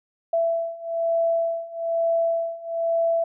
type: beating tone pair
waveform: sine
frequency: 666 / 667.1 Hz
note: E5 / E5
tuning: +18 / +20 cents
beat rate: 1.1 Hz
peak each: -25 / -23 dBFS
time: 0.33-3.24 s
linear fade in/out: 5 ms
effects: none